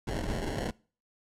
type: noise with sample-and-hold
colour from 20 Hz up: pink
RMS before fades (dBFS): -33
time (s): 0.07-0.71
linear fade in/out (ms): 5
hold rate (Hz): 1225
effects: noise-tail reverb RT60 0.4 s tail -23 dB re dry + low-pass 10000 Hz 12 dB/octave